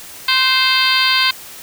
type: harmonic tone with a mistuned harmonic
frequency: 523.3 Hz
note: C5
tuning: in tune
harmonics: 2 / 3 / 4 / 5 / 6 / 7 / 8 / 9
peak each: -20 / -20 / -20 / -20 / -20 / -20 / -20 / -20 dBFS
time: 0.28-1.31 s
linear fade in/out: 5 ms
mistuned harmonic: 3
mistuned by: -26 cents
effects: white hiss -35 dBFS RMS until 1.62 s